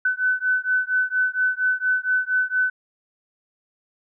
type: beating tone pair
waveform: sine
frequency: 1506 / 1510.3 Hz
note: F#6 / F#6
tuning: +30 / +35 cents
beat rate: 4.3 Hz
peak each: -22 dBFS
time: 0.05-2.7 s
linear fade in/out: 5 ms
effects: none